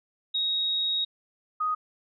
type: tone pair in turn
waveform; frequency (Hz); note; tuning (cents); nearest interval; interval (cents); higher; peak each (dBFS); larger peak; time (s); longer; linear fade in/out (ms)
sine; 3775 / 1247.1; A#7 / D#6; +21 / +4; octave + perfect fifth; 1917; first; -24; neither; 0.34-1.05 / 1.6-1.75; first; 10
effects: none